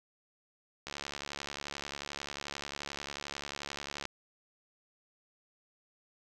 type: click train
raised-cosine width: 0.2 ms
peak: -21 dBFS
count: 228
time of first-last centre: 0.87-4.054 s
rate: 71.3 Hz
effects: none